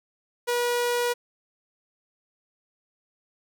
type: tone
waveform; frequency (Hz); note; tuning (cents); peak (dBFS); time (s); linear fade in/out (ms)
sawtooth; 483.1; B4; -38; -19; 0.47-1.14; 20
effects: none